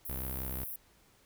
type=high-pass noise; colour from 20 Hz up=pink; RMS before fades=-41 dBFS; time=0.05-0.76 s; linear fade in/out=5 ms; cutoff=11000 Hz; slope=48 dB/octave
type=tone; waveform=sawtooth; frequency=65.41 Hz; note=C2; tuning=in tune; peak=-34 dBFS; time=0.09-0.64 s; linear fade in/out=0 ms
effects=pink hiss -65 dBFS RMS until 1.25 s